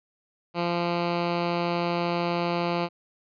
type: tone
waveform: 10% pulse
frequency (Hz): 172.7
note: F3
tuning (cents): -19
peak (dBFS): -16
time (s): 0.54-2.89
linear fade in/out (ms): 50
effects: resampled to 11025 Hz